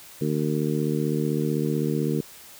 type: harmonic tone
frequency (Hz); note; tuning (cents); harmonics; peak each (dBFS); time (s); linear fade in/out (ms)
75.8; D#2; -45; 2 / 3 / 4 / 5 / 6; -26 / -28 / -29 / -30 / -31; 0.21-2.21; 5
effects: white hiss -46 dBFS RMS until 2.59 s